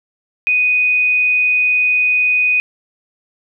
sine tone, 2489 Hz, D#7, in tune, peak -11 dBFS, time 0.47-2.6 s, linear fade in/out 0 ms, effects none

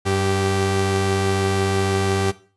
sawtooth tone pair together, 95.99 / 390 Hz, G2 / G4, -36 / -9 cents, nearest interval 2 octaves, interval 2427 cents, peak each -17 dBFS, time 0.05-2.32 s, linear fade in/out 20 ms, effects noise-tail reverb RT60 0.4 s tail -17 dB re dry + resampled to 24000 Hz

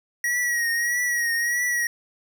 square tone with vibrato, 1904 Hz, A#6, 36 cents sharp, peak -22 dBFS, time 0.24-1.87 s, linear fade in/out 2 ms, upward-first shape triangle, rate 1.6 Hz, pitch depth 54 cents each way, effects none

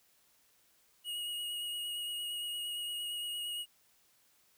square tone with vibrato, 2886 Hz, F#7, 44 cents flat, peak -37 dBFS, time 1.04-3.66 s, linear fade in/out 50 ms, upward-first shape sine, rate 8.7 Hz, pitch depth 16 cents each way, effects white hiss -69 dBFS RMS until 4.57 s

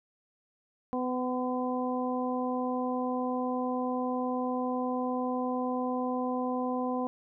harmonic tone with a mistuned harmonic, 251.6 Hz, B3, 32 cents sharp, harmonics 1 / 2 / 3 / 4, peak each -31 / -34 / -36 / -37 dBFS, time 0.93-7.07 s, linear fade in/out 0 ms, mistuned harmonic 4, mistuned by +17 cents, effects none

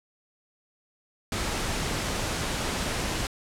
pink noise, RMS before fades -29 dBFS, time 1.32-3.27 s, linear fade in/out 2 ms, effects low-pass 9000 Hz 12 dB/octave

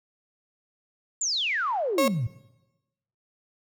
sine exponential sweep, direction down, 7459 to 103.83 Hz, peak -24 dBFS, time 1.21-2.27 s, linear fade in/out 5 ms
35% pulse tone, 545 Hz, C#5, 29 cents flat, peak -18 dBFS, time 1.98-2.08 s, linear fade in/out 2 ms
effects noise-tail reverb RT60 1.0 s tail -20 dB re dry

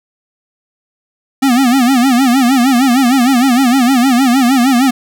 square tone with vibrato, 255 Hz, C4, 44 cents flat, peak -8 dBFS, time 1.42-4.91 s, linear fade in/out 10 ms, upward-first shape sine, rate 6.5 Hz, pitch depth 140 cents each way, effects none

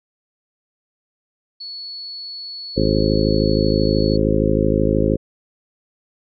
sine tone, 4405 Hz, C#8, 12 cents flat, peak -29 dBFS, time 1.6-4.17 s, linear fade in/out 10 ms
harmonic tone, 53 Hz, G#1, 36 cents sharp, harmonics 1 / 2 / 3 / 4 / 5 / 6 / 7 / 8 / 10, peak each -23 / -23 / -23 / -23 / -23 / -23 / -23 / -23 / -23 dBFS, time 2.76-5.17 s, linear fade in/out 20 ms
effects none

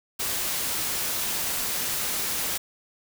white noise, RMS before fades -28 dBFS, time 0.19-2.58 s, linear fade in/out 10 ms, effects none

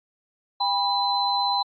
sine tone cluster, 800 / 983 / 4046 Hz, G5 / B5 / B7, +35 / -8 / +41 cents, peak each -25 dBFS, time 0.6-1.63 s, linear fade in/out 10 ms, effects AAC 64 kbps

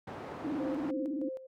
white band-pass noise, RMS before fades -43 dBFS, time 0.07-0.91 s, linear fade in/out 5 ms, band 100 to 800 Hz, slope 12 dB/octave
sine tone with vibrato, 293.7 Hz, D4, in tune, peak -32 dBFS, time 0.44-1.29 s, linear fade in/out 5 ms, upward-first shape square, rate 18 Hz, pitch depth 120 cents each way
sine tone with tremolo, 523.3 Hz, C5, in tune, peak -36 dBFS, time 0.59-1.47 s, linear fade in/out 10 ms, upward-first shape square, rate 3.2 Hz, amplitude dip 70%
effects none

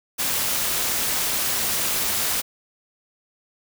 white noise with amplitude modulation, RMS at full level -21 dBFS, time 0.18-2.42 s, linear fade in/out 20 ms, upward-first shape sine, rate 296 Hz, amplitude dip 55%, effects none

